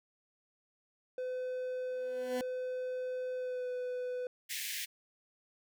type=tone with pitch glide; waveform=triangle; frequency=507 to 499.2 Hz; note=B4 to B4; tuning=+45 to +19 cents; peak=-33 dBFS; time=1.18-4.27 s; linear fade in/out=2 ms; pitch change=-26 cents; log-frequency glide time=3.36-3.68 s
type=tone with exponential growth; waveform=20% pulse; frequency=250.1 Hz; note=B3; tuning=22 cents sharp; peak=-28 dBFS; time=1.9-2.41 s; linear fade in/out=2 ms; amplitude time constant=110 ms
type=high-pass noise; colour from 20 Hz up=pink; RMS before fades=-39 dBFS; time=4.49-4.86 s; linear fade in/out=20 ms; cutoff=1700 Hz; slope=96 dB/octave
effects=none

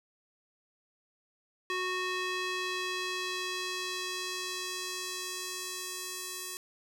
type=tone with band-pass filter sweep; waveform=square; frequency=368.1 Hz; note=F#4; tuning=9 cents flat; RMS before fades=-36 dBFS; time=1.7-6.57 s; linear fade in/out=0 ms; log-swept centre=2200 to 9700 Hz; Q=0.83; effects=none

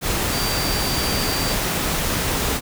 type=tone in noise; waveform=sine; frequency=4671 Hz; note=D8; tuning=10 cents flat; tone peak=-27 dBFS; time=0.3-1.56 s; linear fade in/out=50 ms; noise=pink; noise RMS=-22 dBFS; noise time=0.01-2.61 s; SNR=-8 dB; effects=none

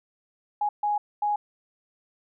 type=tone bursts at uneven times; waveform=sine; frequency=831 Hz; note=G#5; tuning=1 cent sharp; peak=-22 dBFS; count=3; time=0.61-0.69 / 0.83-0.98 / 1.22-1.36 s; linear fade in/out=5 ms; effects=none

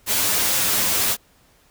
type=noise with comb filter; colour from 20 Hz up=white; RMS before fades=-20 dBFS; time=0.06-1.17 s; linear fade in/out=50 ms; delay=9.6 ms; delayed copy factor=+0.6; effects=pink hiss -57 dBFS RMS until 1.7 s

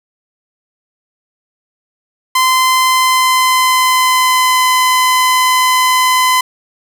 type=tone with pitch glide; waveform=sawtooth; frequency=1032 to 1018.4 Hz; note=C6 to C6; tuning=-24 to -47 cents; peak=-5 dBFS; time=2.35-6.41 s; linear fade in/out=5 ms; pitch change=-23 cents; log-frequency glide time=2.82-4.69 s; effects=none

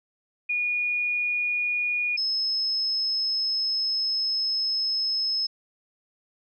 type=tone pair in turn; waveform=sine; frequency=2447 / 5185 Hz; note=D#7 / E8; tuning=-29 / -29 cents; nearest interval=octave + minor second; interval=1300 cents; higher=second; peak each=-23 dBFS; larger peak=neither; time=0.49-2.17 / 2.17-5.47 s; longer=second; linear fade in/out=10 ms; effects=none

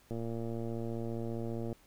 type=click train; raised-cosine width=2 ms; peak=-26 dBFS; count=187; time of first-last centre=0.11-1.727 s; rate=115 Hz; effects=pink hiss -64 dBFS RMS until 1.86 s

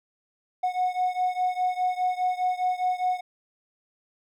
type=beating tone pair; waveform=triangle; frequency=730 / 734.9 Hz; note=F#5 / F#5; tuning=-24 / -12 cents; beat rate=4.9 Hz; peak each=-23 / -25 dBFS; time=0.63-3.21 s; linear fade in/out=10 ms; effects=tanh soft clip ceiling -15 dBFS

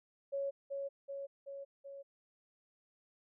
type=tone with echo; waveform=sine; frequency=555 Hz; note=C#5; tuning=2 cents sharp; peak=-34 dBFS; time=0.32-0.51 s; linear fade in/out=20 ms; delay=380 ms; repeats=4; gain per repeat=-3 dB; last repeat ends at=2.03 s; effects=none

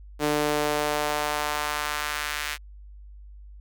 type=tone with high-pass filter sweep; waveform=sawtooth; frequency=148.9 Hz; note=D3; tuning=24 cents sharp; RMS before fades=-27 dBFS; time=0.19-2.58 s; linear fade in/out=50 ms; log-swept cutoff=340 to 1900 Hz; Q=1.3; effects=added 50 Hz sine -42 dBFS peak until 3.6 s

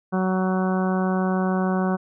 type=harmonic tone; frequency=186.7 Hz; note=F#3; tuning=16 cents sharp; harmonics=1 / 2 / 3 / 4 / 5 / 6 / 7 / 8; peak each=-21 / -28 / -31 / -30 / -35 / -33 / -38 / -35 dBFS; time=0.12-1.97 s; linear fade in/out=20 ms; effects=none

